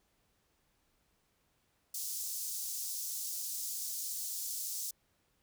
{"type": "high-pass noise", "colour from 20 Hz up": "pink", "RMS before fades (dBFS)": -39, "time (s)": [1.94, 4.91], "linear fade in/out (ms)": 5, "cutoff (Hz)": 5500, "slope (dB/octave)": 24, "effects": ["pink hiss -75 dBFS RMS until 5.42 s"]}